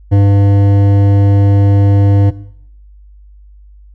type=tone with hard clipping; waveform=sine; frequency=100 Hz; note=G2; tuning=35 cents sharp; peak=-7 dBFS; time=0.11-2.31 s; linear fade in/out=20 ms; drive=12 dB; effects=noise-tail reverb RT60 0.7 s tail -18 dB re dry + added 50 Hz sine -36 dBFS peak until 3.94 s